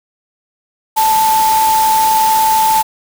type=tone in noise; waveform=sine; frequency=880 Hz; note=A5; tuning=in tune; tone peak=-9 dBFS; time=0.96-2.83 s; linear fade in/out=20 ms; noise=white; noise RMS=-20 dBFS; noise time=0.96-2.83 s; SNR=+8 dB; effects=none